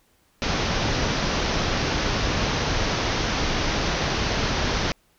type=low-pass noise; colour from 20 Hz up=pink; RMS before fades=-24 dBFS; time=0.42-4.92 s; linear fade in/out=0 ms; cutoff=6200 Hz; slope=96 dB/octave; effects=pink hiss -63 dBFS RMS until 5.18 s